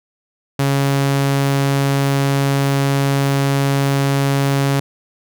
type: tone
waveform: sawtooth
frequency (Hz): 138.59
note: C#3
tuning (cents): 0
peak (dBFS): -10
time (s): 0.59-4.8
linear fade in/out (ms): 5
effects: none